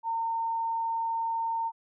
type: tone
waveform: sine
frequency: 912 Hz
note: A#5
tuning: 38 cents flat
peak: -27 dBFS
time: 0.03-1.72 s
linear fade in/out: 50 ms
effects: none